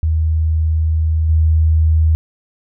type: tone with level steps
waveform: sine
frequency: 79.4 Hz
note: D#2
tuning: 36 cents sharp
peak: -12 / -9 dBFS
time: 0.03-2.15 s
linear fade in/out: 0 ms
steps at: 1.29 s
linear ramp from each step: 5 ms
effects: none